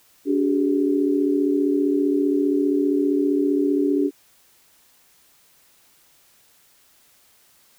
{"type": "tone cluster", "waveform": "sine", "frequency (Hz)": [286.9, 377.2, 412.4], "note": ["D4", "F#4", "G#4"], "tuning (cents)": [-40, 33, -12], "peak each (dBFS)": [-19, -23, -25], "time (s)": [0.25, 4.11], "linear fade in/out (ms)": 50, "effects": ["white hiss -57 dBFS RMS until 7.78 s"]}